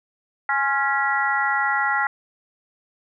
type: harmonic tone with a mistuned harmonic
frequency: 277.2 Hz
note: C#4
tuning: in tune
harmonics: 3 / 4 / 5 / 6 / 7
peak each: -24 / -30 / -23 / -30 / -24 dBFS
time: 0.49-2.07 s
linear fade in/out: 2 ms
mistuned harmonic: 4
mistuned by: -64 cents
effects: none